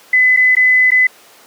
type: tone with dropouts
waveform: sine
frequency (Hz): 2013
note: B6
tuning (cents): +33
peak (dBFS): -7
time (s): 0.13-1.07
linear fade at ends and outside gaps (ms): 5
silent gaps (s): 0.365-0.371 / 0.552-0.567 / 0.906-0.917
effects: pink hiss -43 dBFS RMS until 1.46 s + high-pass 400 Hz 12 dB/octave